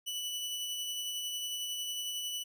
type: tone with tremolo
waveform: sawtooth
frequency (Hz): 2967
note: F#7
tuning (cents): +4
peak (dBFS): -31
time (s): 0.06-2.44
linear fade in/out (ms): 20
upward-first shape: sine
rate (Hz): 11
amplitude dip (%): 25
effects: none